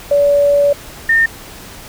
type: tone pair in turn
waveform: sine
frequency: 573 / 1819.2 Hz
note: D5 / A#6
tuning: -43 / -43 cents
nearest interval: octave + minor sixth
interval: 2000 cents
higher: second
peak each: -8 dBFS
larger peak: neither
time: 0.11-0.73 / 1.09-1.26 s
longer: first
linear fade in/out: 5 ms
effects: pink hiss -34 dBFS RMS until 1.88 s